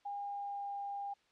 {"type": "tone with pitch glide", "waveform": "sine", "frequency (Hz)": [809, 803.4], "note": ["G#5", "G5"], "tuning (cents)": [-46, 42], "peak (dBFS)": -38, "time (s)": [0.05, 1.14], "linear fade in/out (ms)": 10, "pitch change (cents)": -12, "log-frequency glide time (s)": [0.17, 0.74], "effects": ["white hiss -71 dBFS RMS until 1.31 s", "low-pass 4000 Hz 12 dB/octave"]}